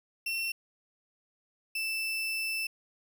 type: tone pair in turn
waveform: 35% pulse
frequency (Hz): 2710 / 2650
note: E7 / E7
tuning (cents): +47 / +9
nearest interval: unison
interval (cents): 38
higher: first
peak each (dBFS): -29 / -29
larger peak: neither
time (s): 0.26-0.52 / 1.75-2.67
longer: second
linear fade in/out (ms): 5
effects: none